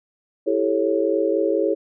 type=chord; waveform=sine; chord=A dominant seventh; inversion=second; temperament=just; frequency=330 / 396 / 440 / 550 Hz; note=E4 / G4 / A4 / C#5; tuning=+2 / +18 / 0 / -14 cents; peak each=-23 dBFS; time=0.46-1.75 s; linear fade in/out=20 ms; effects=none